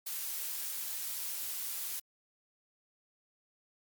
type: noise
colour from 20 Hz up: blue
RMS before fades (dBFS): -38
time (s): 0.06-2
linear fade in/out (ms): 10
effects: Opus 48 kbps